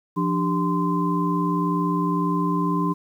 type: tone cluster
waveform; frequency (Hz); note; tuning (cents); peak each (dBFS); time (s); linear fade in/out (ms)
sine; 173.4 / 295.2 / 394.6 / 1034; F3 / D4 / G4 / C6; -12 / +9 / +11 / -21; -23 / -25 / -31 / -25; 0.16-2.94; 20
effects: 9-bit